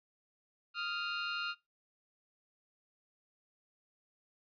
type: tone pair together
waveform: 20% pulse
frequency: 1244.5 / 1396.9 Hz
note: D#6 / F6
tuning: 0 / 0 cents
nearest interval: major second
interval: 200 cents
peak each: -37 / -31 dBFS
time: 0.74-1.55 s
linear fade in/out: 50 ms
effects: noise-tail reverb RT60 0.2 s tail -21 dB re dry + resampled to 11025 Hz